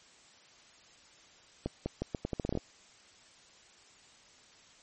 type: accelerating click train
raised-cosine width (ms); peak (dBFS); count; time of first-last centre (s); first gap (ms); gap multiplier
2; -19; 12; 1.66-2.574; 200; 0.8
effects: white hiss -59 dBFS RMS until 4.82 s + MP3 32 kbps